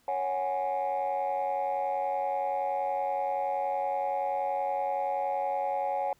sine chord, C# suspended fourth, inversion none, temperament equal, 554.4 / 740 / 830.6 Hz, C#5 / F#5 / G#5, 0 / 0 / 0 cents, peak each -31 / -31 / -29 dBFS, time 0.08-6.13 s, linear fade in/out 2 ms, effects tanh soft clip ceiling -23 dBFS + pink hiss -66 dBFS RMS until 6.19 s

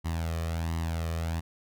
sawtooth tone with flanger, 82.41 Hz, E2, in tune, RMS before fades -31 dBFS, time 0.04-1.41 s, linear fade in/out 20 ms, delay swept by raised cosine 1 to 1.67 ms, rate 1.4 Hz, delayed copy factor +0.65, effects none

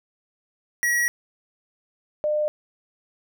square / sine tone pair in turn, 1914 / 602.9 Hz, A#6 / D5, +45 / +45 cents, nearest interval octave + minor sixth, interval 2000 cents, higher first, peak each -20 / -20 dBFS, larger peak neither, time 0.83-1.08 / 2.24-2.48 s, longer first, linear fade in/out 0 ms, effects none

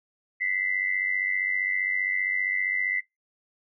sine tone pair together, 1976.8 / 2072 Hz, B6 / C7, +1 / -17 cents, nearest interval minor second, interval 82 cents, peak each -27 dBFS, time 0.4-3.01 s, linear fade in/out 20 ms, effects noise-tail reverb RT60 0.2 s tail -26 dB re dry

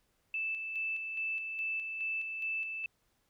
sine tone with tremolo, 2637 Hz, E7, in tune, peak -32 dBFS, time 0.34-2.86 s, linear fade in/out 2 ms, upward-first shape square, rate 2.4 Hz, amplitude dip 40%, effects pink hiss -75 dBFS RMS until 3.29 s

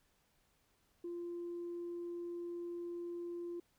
sine tone, 346.1 Hz, F4, 16 cents flat, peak -39 dBFS, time 1.04-3.6 s, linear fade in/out 5 ms, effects tanh soft clip ceiling -37 dBFS + pink hiss -75 dBFS RMS until 3.78 s

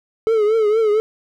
triangle tone with vibrato, 433.9 Hz, A4, 24 cents flat, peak -11 dBFS, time 0.27-1 s, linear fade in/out 0 ms, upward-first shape triangle, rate 4.3 Hz, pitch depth 98 cents each way, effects none

